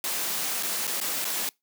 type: noise with dropouts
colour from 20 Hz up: white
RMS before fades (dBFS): -29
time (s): 0.04-1.49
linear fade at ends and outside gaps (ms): 1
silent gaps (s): 0.627-0.632 / 0.87-0.876 / 1.002-1.013 / 1.245-1.251
effects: noise-tail reverb RT60 0.2 s tail -25 dB re dry + high-pass 200 Hz 12 dB/octave